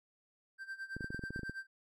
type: tone with tremolo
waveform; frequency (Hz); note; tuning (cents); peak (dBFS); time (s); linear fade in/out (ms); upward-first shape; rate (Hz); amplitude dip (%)
triangle; 1568; G6; 0; -37; 0.58-1.67; 50; sine; 9.2; 85
type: clicks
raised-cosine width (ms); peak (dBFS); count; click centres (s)
3; -29; 12; 0.966 / 1.008 / 1.044 / 1.105 / 1.146 / 1.193 / 1.238 / 1.306 / 1.361 / 1.393 / 1.433 / 1.496
effects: none